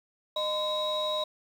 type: tone cluster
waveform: sine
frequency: 614 / 1026 / 3822 Hz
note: D#5 / C6 / A#7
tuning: -23 / -34 / +43 cents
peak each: -29 / -33 / -30 dBFS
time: 0.36-1.24 s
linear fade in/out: 5 ms
effects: tanh soft clip ceiling -22 dBFS + 9-bit